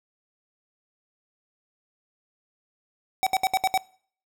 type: tone bursts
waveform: square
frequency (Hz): 760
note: F#5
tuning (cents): +46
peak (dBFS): -20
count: 6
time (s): 3.23-3.776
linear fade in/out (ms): 0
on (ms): 36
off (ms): 66
effects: noise-tail reverb RT60 0.5 s tail -22 dB re dry